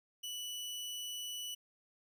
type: tone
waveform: sawtooth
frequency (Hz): 2960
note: F#7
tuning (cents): 0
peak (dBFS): -37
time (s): 0.23-1.55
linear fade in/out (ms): 10
effects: none